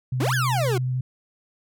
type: tone with vibrato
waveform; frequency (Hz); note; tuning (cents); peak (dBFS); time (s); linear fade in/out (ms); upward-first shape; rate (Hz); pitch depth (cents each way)
sine; 127.5; C3; -44; -22; 0.12-1.01; 5; square; 12; 9
type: exponential two-way sweep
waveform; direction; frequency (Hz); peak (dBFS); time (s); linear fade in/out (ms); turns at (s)
40% pulse; up then down; 232.4 to 1760 to 345.1; -22; 0.2-0.78; 5; 0.34
effects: none